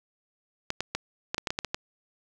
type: clicks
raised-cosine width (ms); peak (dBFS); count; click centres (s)
0.2; -11; 10; 0.704 / 0.806 / 0.95 / 1.345 / 1.381 / 1.472 / 1.505 / 1.589 / 1.647 / 1.745
effects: none